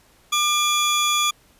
30% pulse tone pair together, 1200 / 3394 Hz, D6 / G#7, +37 / +37 cents, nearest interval octave + tritone, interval 1800 cents, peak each -18 / -18 dBFS, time 0.32-1.31 s, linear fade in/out 10 ms, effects pink hiss -56 dBFS RMS until 1.59 s + resampled to 32000 Hz

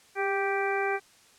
harmonic tone with a mistuned harmonic, 391.5 Hz, G4, 2 cents flat, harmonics 1 / 2 / 3 / 4 / 5 / 6, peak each -29 / -31 / -37 / -33 / -37 / -35 dBFS, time 0.15-1 s, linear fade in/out 50 ms, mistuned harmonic 1, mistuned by +26 cents, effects white hiss -58 dBFS RMS until 1.38 s + low-pass 9000 Hz 12 dB/octave

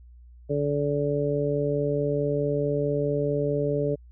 harmonic tone, 144.6 Hz, D3, 27 cents flat, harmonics 1 / 2 / 3 / 4, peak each -28 / -31 / -26 / -29 dBFS, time 0.49-3.96 s, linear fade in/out 20 ms, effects added 60 Hz sine -46 dBFS peak until 4.11 s

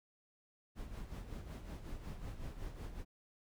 brown noise with tremolo, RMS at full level -43 dBFS, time 0.75-3.05 s, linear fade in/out 50 ms, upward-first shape sine, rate 5.4 Hz, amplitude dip 60%, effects none

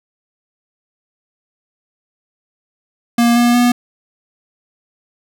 square tone with pitch steps, 236.2 / 239.6 / 243.1 Hz, A#3 / A#3 / B3, +23 / +48 / -27 cents, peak -10 dBFS, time 3.18-3.72 s, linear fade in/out 5 ms, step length 180 ms, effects none

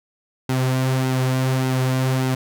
sawtooth tone with flanger, 130 Hz, C3, 11 cents flat, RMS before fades -20 dBFS, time 0.49-2.35 s, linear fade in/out 5 ms, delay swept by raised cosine 1.7 to 5.4 ms, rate 1.7 Hz, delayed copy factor -0.5, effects none

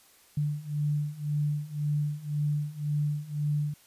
sine beating tone pair, 146.83 / 148.73 Hz, D3 / D3, 0 / +22 cents, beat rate 1.9 Hz, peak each -31 / -29 dBFS, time 0.37-3.74 s, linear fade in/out 5 ms, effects white hiss -59 dBFS RMS until 3.86 s + resampled to 32000 Hz

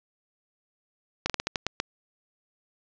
slowing click train, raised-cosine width 0.2 ms, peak -9 dBFS, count 8, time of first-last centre 1.26-1.801 s, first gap 37 ms, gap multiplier 1.24, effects resampled to 16000 Hz + 7-bit

